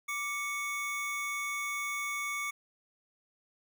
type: tone pair together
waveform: square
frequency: 1174.7 / 2219 Hz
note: D6 / C#7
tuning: 0 / +1 cents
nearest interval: major seventh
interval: 1101 cents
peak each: -39 / -35 dBFS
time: 0.08-2.51 s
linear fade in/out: 10 ms
effects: none